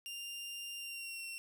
sawtooth tone with pitch glide, 2794 to 2722 Hz, F7 to F7, 0 to -45 cents, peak -39 dBFS, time 0.06-1.38 s, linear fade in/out 0 ms, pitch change -45 cents, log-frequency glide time 0.76-1.24 s, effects none

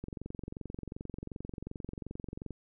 click train, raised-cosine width 3 ms, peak -27 dBFS, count 57, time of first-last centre 0.04-2.507 s, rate 22.7 Hz, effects none

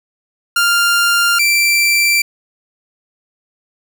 sawtooth tone pair in turn, 1396.9 / 2346 Hz, F6 / D7, 0 / -2 cents, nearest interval major sixth, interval 898 cents, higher second, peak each -7 dBFS, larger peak neither, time 0.56-1.39 / 1.39-2.22 s, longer neither, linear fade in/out 5 ms, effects none

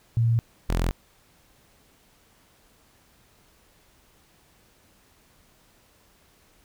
sine / sawtooth tone pair in turn, 115.5 / 42.72 Hz, A#2 / F1, -16 / -37 cents, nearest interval octave + perfect fourth, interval 1721 cents, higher first, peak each -18 dBFS, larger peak neither, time 0.17-0.39 / 0.69-0.91 s, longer neither, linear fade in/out 0 ms, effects pink hiss -60 dBFS RMS until 6.64 s

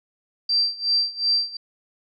sine tone with tremolo, 4699 Hz, D8, in tune, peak -16 dBFS, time 0.49-1.57 s, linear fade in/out 5 ms, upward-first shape sine, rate 2.7 Hz, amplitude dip 90%, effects none

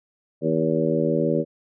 harmonic tone with a mistuned harmonic, 79.7 Hz, D#2, 42 cents sharp, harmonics 2 / 3 / 4 / 5 / 6 / 7, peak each -26 / -26 / -26 / -26 / -26 / -26 dBFS, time 0.41-1.45 s, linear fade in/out 50 ms, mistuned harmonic 7, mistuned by +20 cents, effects none

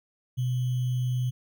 sine tone with sample-and-hold, 125.5 Hz, B2, 28 cents sharp, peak -24 dBFS, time 0.37-1.31 s, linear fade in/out 20 ms, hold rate 3150 Hz, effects none

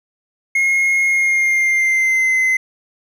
triangle tone with pitch glide, 2153 to 2053 Hz, C7 to C7, +49 to -33 cents, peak -11 dBFS, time 0.55-2.57 s, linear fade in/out 5 ms, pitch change -82 cents, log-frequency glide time 1.05-2.39 s, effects none

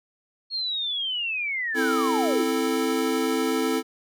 sine linear sweep, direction down, 4315 to 249.3 Hz, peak -25 dBFS, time 0.5-2.46 s, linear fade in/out 50 ms
square chord, A minor, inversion first, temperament equal, 261.6 / 329.6 / 440 Hz, C4 / E4 / A4, 0 / 0 / 0 cents, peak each -27 / -28 / -27 dBFS, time 1.74-3.83 s, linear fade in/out 50 ms
effects none

